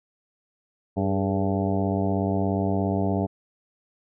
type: harmonic tone with a mistuned harmonic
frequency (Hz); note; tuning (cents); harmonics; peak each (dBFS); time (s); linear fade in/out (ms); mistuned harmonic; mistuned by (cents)
96.9; G2; -20; 1 / 2 / 3 / 4 / 5 / 6 / 7 / 8 / 9; -27 / -26 / -29 / -31 / -36 / -35 / -31 / -37 / -39; 0.96-3.27; 20; 4; +70
effects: none